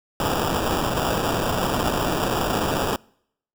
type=noise with sample-and-hold; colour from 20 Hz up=white; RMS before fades=-23 dBFS; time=0.2-2.96 s; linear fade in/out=2 ms; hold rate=2100 Hz; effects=noise-tail reverb RT60 0.7 s tail -26 dB re dry